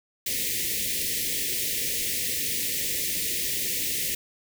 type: band-stop noise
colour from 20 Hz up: white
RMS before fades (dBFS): -28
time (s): 0.26-4.15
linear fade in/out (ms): 5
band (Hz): 540 to 1800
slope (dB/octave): 96
effects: none